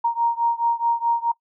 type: beating tone pair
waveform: sine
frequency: 932.3 / 937 Hz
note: A#5 / A#5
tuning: 0 / +9 cents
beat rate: 4.7 Hz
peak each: -21 / -22 dBFS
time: 0.04-1.32 s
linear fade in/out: 10 ms
effects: noise-tail reverb RT60 0.1 s tail -22 dB re dry